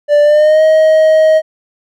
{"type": "tone with pitch glide", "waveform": "triangle", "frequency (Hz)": [587.3, 629.5], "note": ["D5", "D#5"], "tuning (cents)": [0, 20], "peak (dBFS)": -3, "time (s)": [0.08, 1.42], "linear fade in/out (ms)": 50, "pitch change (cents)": 120, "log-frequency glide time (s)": [0.22, 0.63], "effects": []}